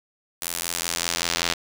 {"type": "tone with band-pass filter sweep", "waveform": "square", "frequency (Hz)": 42.63, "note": "F1", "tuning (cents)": -41, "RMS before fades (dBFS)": -27, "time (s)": [0.41, 1.54], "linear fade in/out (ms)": 10, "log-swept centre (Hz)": [12000, 4200], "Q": 0.91, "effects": []}